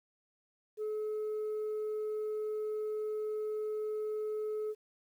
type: tone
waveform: sine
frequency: 428.2 Hz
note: A4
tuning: 47 cents flat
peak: -31 dBFS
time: 0.77-4.75 s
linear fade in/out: 50 ms
effects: tanh soft clip ceiling -32 dBFS + 11-bit